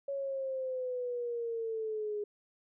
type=linear sweep; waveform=sine; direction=down; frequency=558 to 412.5 Hz; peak=-33 dBFS; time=0.08-2.24 s; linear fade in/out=5 ms; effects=none